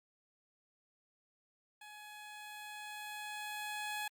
15% pulse tone with level ramp, 842 Hz, G#5, 24 cents sharp, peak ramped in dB -45 to -31 dBFS, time 1.81-4.08 s, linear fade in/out 5 ms, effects Opus 48 kbps

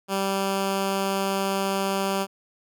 10% pulse tone, 194.9 Hz, G3, 10 cents flat, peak -15 dBFS, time 0.08-2.27 s, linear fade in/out 50 ms, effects none

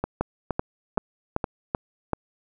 two click trains, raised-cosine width 1 ms, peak -11 / -9 dBFS, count 4 / 6, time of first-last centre 0.04-1.442 / 0.21-2.133 s, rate 2.14 / 2.6 Hz, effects none

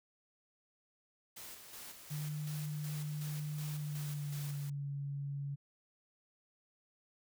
white noise with tremolo, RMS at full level -49 dBFS, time 1.36-4.7 s, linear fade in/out 10 ms, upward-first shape square, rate 2.7 Hz, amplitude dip 45%
sine tone with pitch glide, 150.1 to 140.86 Hz, D3 to C#3, +38 to +28 cents, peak -37 dBFS, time 2.1-5.56 s, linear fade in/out 20 ms, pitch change -110 cents, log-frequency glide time 3.71-4.89 s
effects none

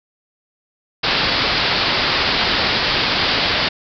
white low-pass noise, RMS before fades -18 dBFS, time 1.03-3.69 s, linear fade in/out 10 ms, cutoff 5000 Hz, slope 96 dB/octave, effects none

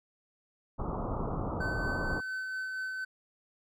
pink low-pass noise, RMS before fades -34 dBFS, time 0.78-2.21 s, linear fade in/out 20 ms, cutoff 1300 Hz, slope 96 dB/octave
triangle tone with tremolo, 1523 Hz, F#6, 50 cents sharp, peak -31 dBFS, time 1.6-3.05 s, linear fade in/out 10 ms, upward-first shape sine, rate 4.3 Hz, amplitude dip 25%
effects none

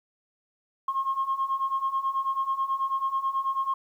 sine beating tone pair, 1070 / 1079.2 Hz, C6 / C#6, +38 / -47 cents, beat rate 9.2 Hz, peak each -29 / -26 dBFS, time 0.88-3.74 s, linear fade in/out 5 ms, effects tanh soft clip ceiling -18 dBFS + 10-bit

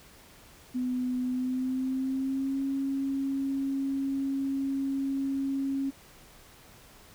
sine tone with pitch glide, 251.4 to 272.6 Hz, B3 to C#4, +31 to -29 cents, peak -27 dBFS, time 0.74-5.91 s, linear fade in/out 20 ms, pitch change +140 cents, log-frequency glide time 1.23-2.62 s, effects pink hiss -54 dBFS RMS until 7.14 s

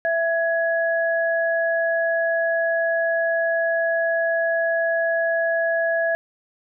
sine tone pair together, 664 / 1674.5 Hz, E5 / G#6, +12 / +14 cents, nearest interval octave + major third, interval 1602 cents, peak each -20 / -23 dBFS, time 0.05-6.15 s, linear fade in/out 0 ms, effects none

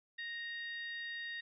harmonic tone, 932.3 Hz, A#5, in tune, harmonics 2 / 3 / 4 / 5, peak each -41 / -54 / -48 / -59 dBFS, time 0.18-1.41 s, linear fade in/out 10 ms, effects none

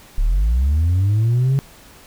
sine linear sweep, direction up, 32.84 to 139.1 Hz, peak -11 dBFS, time 0.18-1.59 s, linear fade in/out 0 ms, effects tanh soft clip ceiling -12 dBFS + pink hiss -45 dBFS RMS until 2.06 s

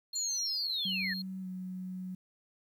triangle tone, 4240 Hz, C8, 22 cents sharp, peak -36 dBFS, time 0.13-1.22 s, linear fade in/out 5 ms
sine linear sweep, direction down, 7200 to 1700 Hz, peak -32 dBFS, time 0.15-1.14 s, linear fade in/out 10 ms
sine tone with pitch glide, 188.6 to 184.72 Hz, F#3 to F#3, +33 to -3 cents, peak -37 dBFS, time 0.85-2.15 s, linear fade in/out 5 ms, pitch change -36 cents, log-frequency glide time 1.41-1.47 s
effects 11-bit

